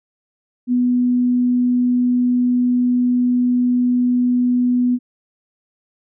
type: tone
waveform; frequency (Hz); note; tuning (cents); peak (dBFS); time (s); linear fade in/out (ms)
sine; 246.9; B3; 0; -13; 0.67-4.99; 50
effects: none